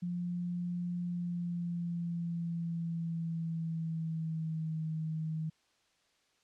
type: tone with pitch glide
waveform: sine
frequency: 175.7 to 158.35 Hz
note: F3 to D#3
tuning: +11 to +31 cents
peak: -33 dBFS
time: 0.02-5.5 s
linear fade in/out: 10 ms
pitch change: -180 cents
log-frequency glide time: 1.01-4.84 s
effects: white hiss -72 dBFS RMS until 6.43 s + low-pass 6000 Hz 12 dB/octave